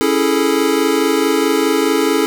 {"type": "chord", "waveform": "square", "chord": "A major seventh", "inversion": "first", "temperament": "equal", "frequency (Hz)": [277.2, 329.6, 415.3, 440], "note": ["C#4", "E4", "G#4", "A4"], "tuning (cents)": [0, 0, 0, 0], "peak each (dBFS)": -19, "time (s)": [0.01, 2.26], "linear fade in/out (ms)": 0, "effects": []}